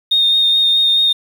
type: tone with vibrato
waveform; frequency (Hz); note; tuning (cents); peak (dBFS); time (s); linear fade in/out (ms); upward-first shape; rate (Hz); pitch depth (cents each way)
triangle; 3680; A#7; -23; -7; 0.11-1.13; 10; sine; 4.7; 15
effects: tanh soft clip ceiling -8 dBFS + 7-bit

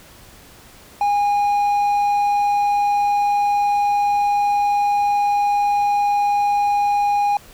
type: tone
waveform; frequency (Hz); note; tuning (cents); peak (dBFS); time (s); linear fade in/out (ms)
triangle; 818; G#5; -26; -13; 1.01-7.37; 2
effects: pink hiss -45 dBFS RMS until 7.53 s

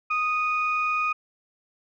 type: tone pair together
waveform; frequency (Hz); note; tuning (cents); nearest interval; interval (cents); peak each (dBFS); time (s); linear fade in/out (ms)
sine; 1244.5 / 2475; D#6 / D#7; 0 / -10; octave; 1190; -23 / -26; 0.1-1.13; 10
effects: tanh soft clip ceiling -15 dBFS

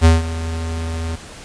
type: tone with ADSR envelope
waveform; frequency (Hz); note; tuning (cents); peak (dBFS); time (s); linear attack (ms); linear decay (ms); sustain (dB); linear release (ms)
square; 81.8; E2; -13; -6; 0.01-1.16; 41; 170; -16; 8
effects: pink hiss -37 dBFS RMS until 1.44 s + resampled to 22050 Hz

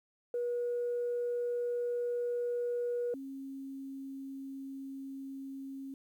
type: tone pair in turn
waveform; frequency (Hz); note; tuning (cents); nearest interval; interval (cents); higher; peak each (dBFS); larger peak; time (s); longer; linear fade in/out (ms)
sine; 482.5 / 270.8; B4 / C#4; -40 / -40; minor seventh; 1000; first; -30 / -40; first; 0.34-3.14 / 3.14-5.94; neither; 2
effects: tanh soft clip ceiling -27 dBFS + 11-bit

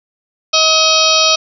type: harmonic tone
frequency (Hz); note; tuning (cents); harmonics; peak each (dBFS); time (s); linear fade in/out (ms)
635; D#5; +35; 1 / 2 / 4 / 5 / 6 / 7 / 8 / 9; -17 / -17 / -17 / -17 / -17 / -17 / -17 / -17; 0.53-1.36; 10
effects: none

